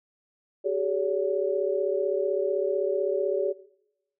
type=tone cluster; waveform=sine; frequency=383.1 / 418.9 / 568 Hz; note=G4 / G#4 / C#5; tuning=-40 / +15 / +42 cents; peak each=-28 dBFS; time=0.64-3.53 s; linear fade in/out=20 ms; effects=noise-tail reverb RT60 0.8 s tail -18 dB re dry